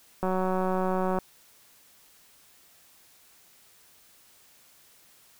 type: click train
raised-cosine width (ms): 1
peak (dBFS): -15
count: 179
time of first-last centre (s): 0.23-1.187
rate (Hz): 186
effects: white hiss -58 dBFS RMS until 5.39 s